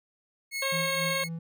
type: tone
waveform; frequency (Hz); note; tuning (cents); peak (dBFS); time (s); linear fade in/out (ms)
sawtooth; 2182; C#7; -28; -27; 0.51-1.29; 50
type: harmonic tone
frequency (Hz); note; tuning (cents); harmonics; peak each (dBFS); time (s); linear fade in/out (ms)
540; C#5; -45; 1 / 2 / 3 / 4 / 5 / 6 / 7 / 8; -32 / -35 / -37 / -38 / -39 / -40 / -40 / -41; 0.62-1.24; 5
type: tone with tremolo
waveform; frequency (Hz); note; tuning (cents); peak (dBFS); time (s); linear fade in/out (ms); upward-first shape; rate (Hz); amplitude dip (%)
triangle; 165.4; E3; +6; -30; 0.72-1.39; 5; sine; 3.7; 75
effects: none